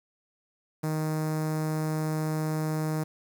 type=tone with notch filter; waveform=sawtooth; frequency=155.9 Hz; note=D#3; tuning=4 cents sharp; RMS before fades=-29 dBFS; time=0.83-3.04 s; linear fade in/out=10 ms; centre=3100 Hz; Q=0.59; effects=9-bit